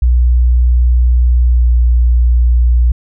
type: tone with pitch glide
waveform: sine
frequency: 60.9 to 59.92 Hz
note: B1 to A#1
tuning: -24 to +48 cents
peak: -5 dBFS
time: 0.02-2.92 s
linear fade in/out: 5 ms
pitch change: -28 cents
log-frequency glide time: 1.44-1.69 s
effects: tanh soft clip ceiling -2 dBFS